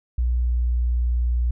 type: tone with pitch glide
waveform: sine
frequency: 60.6 to 60.11 Hz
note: B1 to B1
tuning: -32 to -46 cents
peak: -18 dBFS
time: 0.18-1.51 s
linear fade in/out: 5 ms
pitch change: -14 cents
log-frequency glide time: 0.41-0.51 s
effects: none